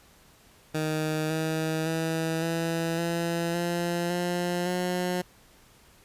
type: tone with pitch steps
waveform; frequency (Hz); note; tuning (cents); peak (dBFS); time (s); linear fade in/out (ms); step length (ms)
15% pulse; 155.56 / 158.83 / 162.17 / 165.57 / 169.05 / 172.6 / 176.23 / 179.93; D#3 / D#3 / E3 / E3 / E3 / F3 / F3 / F#3; 0 / +36 / -28 / +8 / +44 / -20 / +16 / -48; -20; 0.74-5.22; 10; 560
effects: pink hiss -57 dBFS RMS until 6.04 s + resampled to 32000 Hz